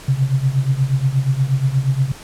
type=tone with tremolo; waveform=sine; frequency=133.9 Hz; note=C3; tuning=40 cents sharp; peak=-10 dBFS; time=0.08-2.12 s; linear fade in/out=5 ms; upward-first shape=triangle; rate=8.4 Hz; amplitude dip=90%; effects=pink hiss -38 dBFS RMS until 2.23 s + low-pass 11000 Hz 12 dB/octave